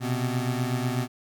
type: beating tone pair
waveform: 25% pulse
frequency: 122.5 / 130.6 Hz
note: B2 / C3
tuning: -14 / -3 cents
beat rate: 8.1 Hz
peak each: -23 / -26 dBFS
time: 0-1.08 s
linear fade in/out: 50 ms
effects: none